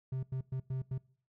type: tone bursts at uneven times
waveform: triangle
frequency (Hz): 130.81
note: C3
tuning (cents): 0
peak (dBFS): -31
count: 5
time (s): 0.12-0.23 / 0.32-0.41 / 0.52-0.6 / 0.7-0.82 / 0.91-0.98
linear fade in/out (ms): 5
effects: noise-tail reverb RT60 0.5 s tail -22 dB re dry